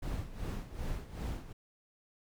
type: noise with tremolo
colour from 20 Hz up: brown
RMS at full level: -36 dBFS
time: 0.02-1.53 s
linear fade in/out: 10 ms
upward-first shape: sine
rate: 2.6 Hz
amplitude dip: 75%
effects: none